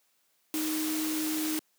sine tone in noise, 311.3 Hz, D#4, 1 cent sharp, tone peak -29 dBFS, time 0.54-1.59 s, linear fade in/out 0 ms, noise white, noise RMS -35 dBFS, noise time 0.54-1.59 s, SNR +3 dB, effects white hiss -71 dBFS RMS until 1.78 s + high-pass 200 Hz 12 dB/octave

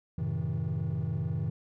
triangle chord, F# diminished seventh, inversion none, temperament just, 92.5 / 111 / 133.2 / 159.84 Hz, F#2 / A2 / C3 / Eb3, 0 / +16 / +31 / +47 cents, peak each -33 / -33 / -32 / -30 dBFS, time 0.18-1.5 s, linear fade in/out 5 ms, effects tanh soft clip ceiling -22 dBFS

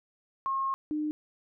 sine tone pair in turn, 1078 / 303.1 Hz, C#6 / D#4, -49 / -45 cents, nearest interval octave + minor seventh, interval 2196 cents, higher first, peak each -27 / -28 dBFS, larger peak first, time 0.46-0.74 / 0.91-1.11 s, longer first, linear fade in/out 0 ms, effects none

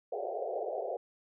white band-pass noise, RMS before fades -36 dBFS, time 0.12-0.97 s, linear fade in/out 5 ms, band 380 to 750 Hz, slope 96 dB/octave, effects none

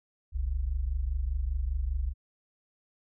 sine tone pair together, 42.59 / 67.6 Hz, F1 / C#2, -43 / -43 cents, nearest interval minor sixth, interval 800 cents, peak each -31 / -29 dBFS, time 0.32-2.14 s, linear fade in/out 50 ms, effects none

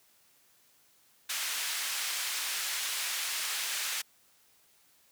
pink band-pass noise, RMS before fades -34 dBFS, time 1.29-4.02 s, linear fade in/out 10 ms, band 1900 to 14000 Hz, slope 12 dB/octave, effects white hiss -65 dBFS RMS until 5.11 s + high-pass 60 Hz 12 dB/octave

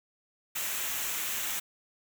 white noise with comb filter, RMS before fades -33 dBFS, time 0.55-1.6 s, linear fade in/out 10 ms, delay 0.21 ms, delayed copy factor -0.5, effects none

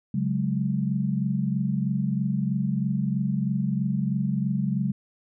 sine chord, C# suspended fourth, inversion none, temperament just, 138.59 / 184.79 / 207.9 Hz, C#3 / F#3 / G#3, 0 / -2 / +2 cents, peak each -27 dBFS, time 0.14-4.92 s, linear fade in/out 5 ms, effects none

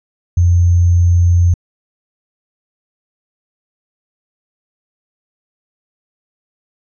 sine tone with sample-and-hold, 87.31 Hz, F2, in tune, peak -7 dBFS, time 0.37-1.54 s, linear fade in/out 5 ms, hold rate 6300 Hz, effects resampled to 22050 Hz

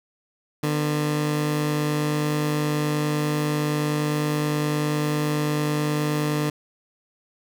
20% pulse tone pair together, 149.82 / 249.5 Hz, D3 / B3, +35 / +18 cents, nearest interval major sixth, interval 883 cents, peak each -17 / -28 dBFS, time 0.63-6.5 s, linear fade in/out 5 ms, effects none

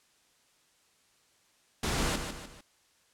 pink noise with echo, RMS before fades -30 dBFS, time 1.83-2.16 s, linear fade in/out 5 ms, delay 150 ms, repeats 3, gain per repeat -7 dB, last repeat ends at 2.61 s, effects white hiss -67 dBFS RMS until 3.13 s + low-pass 9000 Hz 12 dB/octave

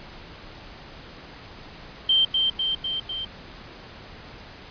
sine tone with echo, 3136 Hz, G7, in tune, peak -16 dBFS, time 2.09-2.25 s, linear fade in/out 5 ms, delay 250 ms, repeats 4, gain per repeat -3 dB, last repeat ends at 3.25 s, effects pink hiss -43 dBFS RMS until 4.7 s + resampled to 11025 Hz

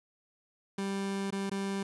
30% pulse tone with dropouts, 196.4 Hz, G3, 4 cents sharp, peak -29 dBFS, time 0.78-1.83 s, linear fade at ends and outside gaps 5 ms, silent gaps 1.306-1.324 / 1.497-1.514 s, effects resampled to 24000 Hz + 10-bit

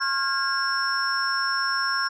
sine tone cluster, 1073 / 1402 / 1628 / 5400 Hz, C6 / F6 / G#6 / E8, +43 / +6 / -35 / +41 cents, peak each -27 dBFS, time 0-2.09 s, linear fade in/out 20 ms, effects tanh soft clip ceiling -14 dBFS

